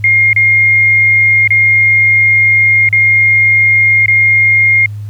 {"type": "tone with dropouts", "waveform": "sine", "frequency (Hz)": 2129, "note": "C7", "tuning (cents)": 30, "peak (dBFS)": -5, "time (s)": [0.04, 4.86], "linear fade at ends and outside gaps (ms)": 2, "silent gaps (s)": [[0.331, 0.362], [1.476, 1.505], [2.889, 2.927], [4.06, 4.081]], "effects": ["added 104 Hz sine -20 dBFS peak until 5.09 s", "pink hiss -48 dBFS RMS until 5.09 s"]}